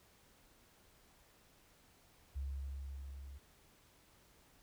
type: tone with level ramp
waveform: sine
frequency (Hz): 68.4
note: C#2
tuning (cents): -23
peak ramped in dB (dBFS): -37 to -48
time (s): 2.35-3.39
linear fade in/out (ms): 20
effects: pink hiss -67 dBFS RMS until 4.62 s